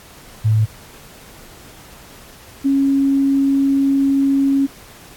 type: tone pair in turn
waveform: sine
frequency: 109 / 274.7 Hz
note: A2 / C#4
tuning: -16 / -16 cents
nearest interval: octave + major third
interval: 1600 cents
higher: second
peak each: -11 / -12 dBFS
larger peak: first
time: 0.44-0.66 / 2.64-4.67 s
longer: second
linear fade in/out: 20 ms
effects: pink hiss -42 dBFS RMS until 5.16 s + AAC 64 kbps